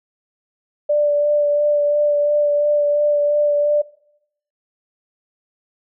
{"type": "tone with vibrato", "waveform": "sine", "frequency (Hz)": 587.3, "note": "D5", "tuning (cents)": 0, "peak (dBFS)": -13, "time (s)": [0.89, 3.82], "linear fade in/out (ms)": 10, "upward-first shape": "sine", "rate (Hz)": 2.9, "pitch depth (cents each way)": 14, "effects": ["noise-tail reverb RT60 0.7 s tail -19 dB re dry"]}